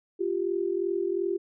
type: tone pair together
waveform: sine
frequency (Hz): 349.2 / 392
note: F4 / G4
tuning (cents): 0 / 0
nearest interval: major second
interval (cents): 200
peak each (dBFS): -28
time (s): 0.19-1.38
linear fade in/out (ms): 20
effects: none